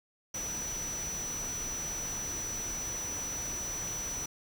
sine tone in noise, 5920 Hz, F#8, in tune, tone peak -35 dBFS, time 0.34-4.26 s, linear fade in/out 5 ms, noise pink, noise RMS -42 dBFS, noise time 0.34-4.26 s, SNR +4 dB, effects none

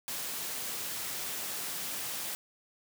white high-pass noise, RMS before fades -37 dBFS, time 0.08-2.35 s, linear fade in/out 0 ms, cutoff 110 Hz, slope 12 dB/octave, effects none

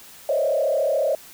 sine tone with frequency modulation, 587.3 Hz, D5, in tune, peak -18 dBFS, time 0.29-1.15 s, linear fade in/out 2 ms, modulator 34.1 Hz, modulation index 1.9, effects white hiss -45 dBFS RMS until 1.33 s

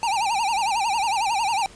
square tone with vibrato, 855 Hz, A5, 50 cents flat, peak -21 dBFS, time 0.03-1.66 s, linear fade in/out 0 ms, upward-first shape sine, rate 11 Hz, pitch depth 180 cents each way, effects pink hiss -47 dBFS RMS until 1.75 s + resampled to 22050 Hz

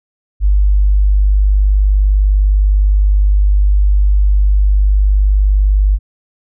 sine tone, 49.86 Hz, G1, 30 cents sharp, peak -7 dBFS, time 0.4-5.99 s, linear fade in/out 50 ms, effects none

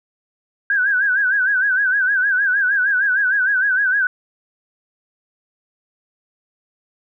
sine tone with vibrato, 1568 Hz, G6, in tune, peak -14 dBFS, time 0.7-4.07 s, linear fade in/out 2 ms, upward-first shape sine, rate 6.5 Hz, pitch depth 110 cents each way, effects none

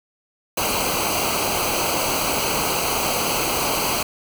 pink noise with comb filter, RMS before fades -22 dBFS, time 0.57-4.03 s, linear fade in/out 5 ms, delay 0.56 ms, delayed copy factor -0.8, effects none

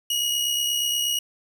sawtooth tone with amplitude modulation, 2894 Hz, F#7, 39 cents flat, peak -17 dBFS, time 0.1-1.19 s, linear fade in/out 5 ms, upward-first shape sine, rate 68.4 Hz, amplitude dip 40%, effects none

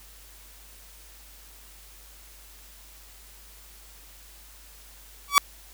sawtooth tone with exponential growth, 1141 Hz, C#6, 50 cents sharp, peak -6 dBFS, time 5.28-5.38 s, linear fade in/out 0 ms, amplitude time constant 21 ms, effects added 50 Hz sine -51 dBFS peak until 5.73 s + white hiss -51 dBFS RMS until 5.73 s

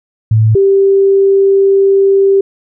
sine tone pair in turn, 110 / 392 Hz, A2 / G4, 0 / 0 cents, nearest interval octave + minor seventh, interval 2200 cents, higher second, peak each -5 dBFS, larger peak neither, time 0.31-0.55 / 0.55-2.41 s, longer second, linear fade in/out 5 ms, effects none

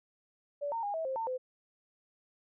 sine tone with pitch steps, 576 / 916 / 815 / 647 / 528 / 903 / 511 Hz, D5 / A#5 / G#5 / E5 / C5 / A5 / C5, -34 / -31 / -33 / -32 / +16 / +45 / -41 cents, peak -32 dBFS, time 0.61-1.38 s, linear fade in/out 20 ms, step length 110 ms, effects none

